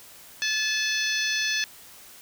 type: harmonic tone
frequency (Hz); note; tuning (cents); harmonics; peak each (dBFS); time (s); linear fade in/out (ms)
866; A5; -28; 2 / 3 / 4 / 5 / 6 / 7; -28 / -30 / -31 / -32 / -33 / -33; 0.42-1.64; 0
effects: white hiss -48 dBFS RMS until 2.21 s